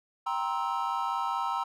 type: chord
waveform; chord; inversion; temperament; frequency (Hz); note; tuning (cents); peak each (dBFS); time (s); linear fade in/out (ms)
triangle; C dominant seventh; second; just; 784.9 / 941.9 / 1046.5 / 1308.1; G5 / Bb5 / C6 / E6; +2 / +18 / 0 / -14; -33 / -30 / -33 / -32; 0.26-1.64; 10
effects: none